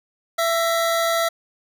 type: tone pair together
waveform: 25% pulse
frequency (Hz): 668 / 1889.4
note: E5 / A#6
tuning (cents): +23 / +23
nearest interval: octave + tritone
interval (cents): 1800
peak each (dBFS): -15 / -26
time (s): 0.38-1.29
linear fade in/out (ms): 10
effects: none